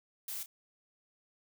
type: noise with echo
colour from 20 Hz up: blue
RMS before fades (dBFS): -40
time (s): 0.28-0.43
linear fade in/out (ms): 2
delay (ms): 30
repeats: 1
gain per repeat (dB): -11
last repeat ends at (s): 0.46
effects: none